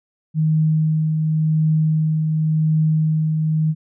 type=tone with tremolo; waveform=sine; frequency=156.6 Hz; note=D#3; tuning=11 cents sharp; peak=-13 dBFS; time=0.34-3.75 s; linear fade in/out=50 ms; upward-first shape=triangle; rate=0.91 Hz; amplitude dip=35%; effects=none